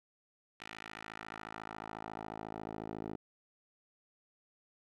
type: tone with band-pass filter sweep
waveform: 10% pulse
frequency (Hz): 54.1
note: A1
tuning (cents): -29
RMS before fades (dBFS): -45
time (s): 0.6-3.16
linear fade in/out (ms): 5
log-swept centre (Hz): 2400 to 420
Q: 1.3
effects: none